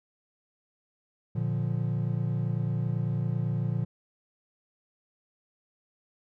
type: chord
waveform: triangle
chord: Bb major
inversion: none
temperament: equal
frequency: 116.54 / 146.83 / 174.61 Hz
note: Bb2 / D3 / F3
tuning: 0 / 0 / 0 cents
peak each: -27 / -29 / -31 dBFS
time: 1.35-3.85 s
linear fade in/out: 10 ms
effects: none